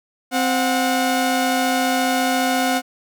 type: tone pair together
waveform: sawtooth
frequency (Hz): 260.5 / 727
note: C4 / F#5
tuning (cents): -7 / -31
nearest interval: octave + tritone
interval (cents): 1776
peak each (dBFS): -16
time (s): 0.31-2.82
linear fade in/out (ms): 50
effects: none